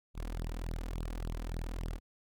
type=tone with flanger; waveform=sawtooth; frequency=41 Hz; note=E1; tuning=9 cents flat; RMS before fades=-38 dBFS; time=0.14-2 s; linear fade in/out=50 ms; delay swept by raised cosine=0.21 to 4.11 ms; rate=3.5 Hz; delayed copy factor=+1; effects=none